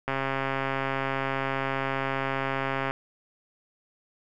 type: click train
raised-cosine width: 0.5 ms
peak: -13 dBFS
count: 383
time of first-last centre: 0.08-2.91 s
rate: 135 Hz
effects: none